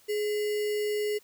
sine tone with sample-and-hold, 420 Hz, G#4, 19 cents sharp, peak -26 dBFS, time 0.08-1.19 s, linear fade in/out 20 ms, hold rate 2450 Hz, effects white hiss -60 dBFS RMS until 1.23 s

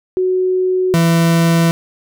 sine / 40% pulse tone pair in turn, 370 / 166.88 Hz, F#4 / E3, 0 / +22 cents, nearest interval octave + major second, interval 1378 cents, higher first, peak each -12 / -9 dBFS, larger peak second, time 0.17-0.94 / 0.94-1.71 s, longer neither, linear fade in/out 0 ms, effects none

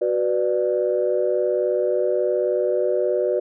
sine chord, B minor, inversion second, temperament just, 370.4 / 493.9 / 592.7 Hz, F#4 / B4 / D5, +2 / 0 / +16 cents, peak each -22 dBFS, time 0.01-3.4 s, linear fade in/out 10 ms, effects tanh soft clip ceiling -9 dBFS

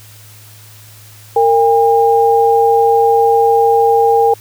sine tone pair together, 459.4 / 806.7 Hz, A#4 / G5, -25 / +49 cents, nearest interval minor seventh, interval 974 cents, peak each -10 dBFS, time 1.36-4.34 s, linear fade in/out 5 ms, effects added 106 Hz sine -39 dBFS peak until 4.4 s + white hiss -41 dBFS RMS until 4.4 s

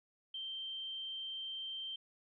sine tone, 3136 Hz, G7, in tune, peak -40 dBFS, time 0.34-1.96 s, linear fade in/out 5 ms, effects none

